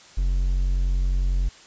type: tone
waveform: triangle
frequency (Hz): 45.46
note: F#1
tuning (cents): -30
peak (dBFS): -17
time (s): 0.17-1.49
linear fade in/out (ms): 10
effects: white hiss -48 dBFS RMS until 1.66 s + resampled to 16000 Hz